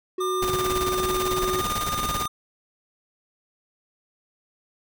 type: tone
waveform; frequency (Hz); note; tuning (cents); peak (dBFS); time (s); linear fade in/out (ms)
triangle; 370; F#4; 0; -23; 0.18-1.61; 5
type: tone with pitch glide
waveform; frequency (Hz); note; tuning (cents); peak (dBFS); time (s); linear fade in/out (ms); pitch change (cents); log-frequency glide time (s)
square; 1200 to 1216; D6 to D#6; +37 to -40; -27; 0.2-2.28; 10; +23; 0.92-1.63
type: noise with tremolo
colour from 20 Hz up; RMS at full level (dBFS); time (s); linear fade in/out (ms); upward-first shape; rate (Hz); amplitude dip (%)
pink; -28; 0.42-2.26; 5; square; 18; 60
effects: none